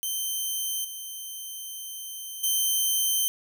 5% pulse tone with level steps, 3105 Hz, G7, 17 cents flat, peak -19 / -27 / -14 dBFS, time 0.03-3.28 s, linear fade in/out 0 ms, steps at 0.84 / 2.43 s, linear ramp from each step 10 ms, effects none

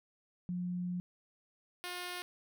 sine / 5% pulse tone pair in turn, 178.5 / 357 Hz, F3 / F4, +38 / +38 cents, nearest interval octave, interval 1200 cents, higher second, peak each -34 / -28 dBFS, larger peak second, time 0.49-1 / 1.84-2.22 s, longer first, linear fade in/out 0 ms, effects none

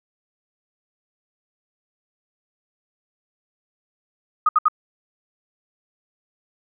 sine tone bursts, 1244.5 Hz, D#6, in tune, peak -12 dBFS, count 3, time 4.46-4.684 s, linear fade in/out 5 ms, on 30 ms, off 67 ms, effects none

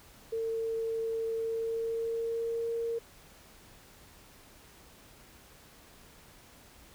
sine tone with pitch glide, 452 to 462.3 Hz, A4 to A#4, +47 to -14 cents, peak -30 dBFS, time 0.32-2.99 s, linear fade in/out 10 ms, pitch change +39 cents, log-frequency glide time 1.39-2.7 s, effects pink hiss -56 dBFS RMS until 6.94 s

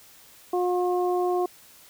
harmonic tone, 358.7 Hz, F4, 46 cents sharp, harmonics 1 / 2 / 3, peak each -23 / -27 / -34 dBFS, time 0.53-1.46 s, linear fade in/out 5 ms, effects white hiss -52 dBFS RMS until 1.89 s

